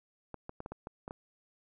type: clicks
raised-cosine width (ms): 1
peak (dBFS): -27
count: 8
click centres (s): 0.343 / 0.494 / 0.604 / 0.661 / 0.72 / 0.871 / 1.079 / 1.109
effects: none